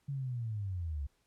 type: linear sweep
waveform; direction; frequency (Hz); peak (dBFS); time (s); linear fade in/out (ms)
sine; down; 142.7 to 66.9; -34; 0.08-1.07; 10
effects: pink hiss -75 dBFS RMS until 1.26 s + low-pass 12000 Hz 12 dB/octave